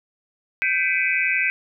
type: tone cluster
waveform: sine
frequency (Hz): 1559 / 2005 / 2244 / 2375 / 2549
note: G6 / B6 / C#7 / D7 / D#7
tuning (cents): -10 / +26 / +21 / +19 / +41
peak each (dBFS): -25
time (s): 0.62-1.5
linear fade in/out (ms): 0
effects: none